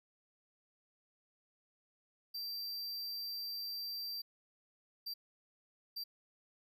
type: tone bursts at uneven times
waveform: square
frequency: 4699 Hz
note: D8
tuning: in tune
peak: -40 dBFS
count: 3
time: 2.34-4.22 / 5.06-5.14 / 5.96-6.04 s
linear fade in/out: 10 ms
effects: none